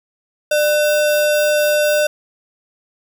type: tone with sample-and-hold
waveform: sine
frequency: 598 Hz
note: D5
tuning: 31 cents sharp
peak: -12 dBFS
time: 0.51-2.07 s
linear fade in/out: 5 ms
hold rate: 2100 Hz
effects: none